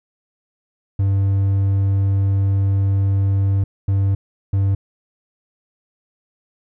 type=tone bursts at uneven times; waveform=triangle; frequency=98 Hz; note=G2; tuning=in tune; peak=-12 dBFS; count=3; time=0.99-3.64 / 3.88-4.15 / 4.53-4.75 s; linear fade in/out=5 ms; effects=none